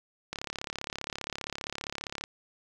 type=click train; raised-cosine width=0.2 ms; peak=-17 dBFS; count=68; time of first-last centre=0.33-2.239 s; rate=35.1 Hz; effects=none